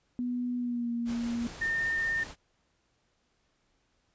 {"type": "tone with pitch glide", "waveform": "sine", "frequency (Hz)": [245.7, 235.6], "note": ["B3", "A#3"], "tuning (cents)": [-9, 19], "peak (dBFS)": -29, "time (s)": [0.19, 1.47], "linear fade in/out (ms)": 0, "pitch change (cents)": -72, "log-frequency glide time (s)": [0.57, 0.91]}
{"type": "noise with tremolo", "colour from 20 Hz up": "pink", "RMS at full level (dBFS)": -43, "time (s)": [1.05, 2.36], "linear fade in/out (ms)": 50, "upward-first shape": "triangle", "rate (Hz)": 5.3, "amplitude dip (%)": 25}
{"type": "tone with vibrato", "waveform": "sine", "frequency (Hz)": 1817, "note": "A#6", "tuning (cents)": -45, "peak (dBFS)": -27, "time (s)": [1.61, 2.24], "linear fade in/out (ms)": 10, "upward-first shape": "sine", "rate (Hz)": 16, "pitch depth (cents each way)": 10}
{"effects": ["pink hiss -73 dBFS RMS until 4.14 s", "resampled to 16000 Hz"]}